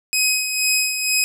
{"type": "tone with tremolo", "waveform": "15% pulse", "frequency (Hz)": 2527, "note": "D#7", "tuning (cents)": 26, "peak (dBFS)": -8, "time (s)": [0.13, 1.24], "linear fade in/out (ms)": 0, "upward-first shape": "sine", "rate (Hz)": 2.1, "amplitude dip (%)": 55, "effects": []}